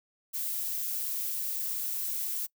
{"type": "noise", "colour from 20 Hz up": "violet", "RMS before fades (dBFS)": -33, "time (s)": [0.33, 2.47], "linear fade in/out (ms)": 20, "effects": ["noise-tail reverb RT60 0.1 s tail -23 dB re dry"]}